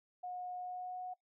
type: tone with pitch glide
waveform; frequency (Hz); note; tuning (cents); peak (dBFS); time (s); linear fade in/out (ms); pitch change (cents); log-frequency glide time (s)
sine; 724 to 732; F#5 to F#5; -38 to -19; -40; 0.23-1.14; 10; +19; 0.57-0.99
effects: noise-tail reverb RT60 0.1 s tail -19 dB re dry